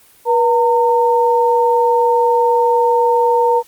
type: tone pair together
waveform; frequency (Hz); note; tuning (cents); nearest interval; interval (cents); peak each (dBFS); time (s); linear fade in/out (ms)
sine; 482.1 / 914; B4 / A#5; -42 / -34; major seventh; 1108; -13; 0.25-3.63; 50
effects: white hiss -48 dBFS RMS until 3.67 s + Opus 32 kbps